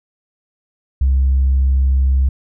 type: tone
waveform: sine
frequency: 66.6 Hz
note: C2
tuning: 31 cents sharp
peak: -9 dBFS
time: 1.01-2.29 s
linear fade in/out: 5 ms
effects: tanh soft clip ceiling -8 dBFS